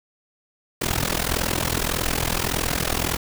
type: noise with amplitude modulation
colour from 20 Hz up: pink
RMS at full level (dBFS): -20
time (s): 0.81-3.17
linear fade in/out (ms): 10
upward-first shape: sine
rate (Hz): 41.7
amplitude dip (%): 90
effects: none